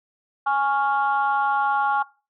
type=chord; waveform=sine; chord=Db major; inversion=second; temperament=equal; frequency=830.6 / 1108.7 / 1396.9 Hz; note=Ab5 / Db6 / F6; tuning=0 / 0 / 0 cents; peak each=-20 / -24 / -25 dBFS; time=0.46-2.03 s; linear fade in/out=10 ms; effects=noise-tail reverb RT60 0.3 s tail -19 dB re dry + tanh soft clip ceiling -11 dBFS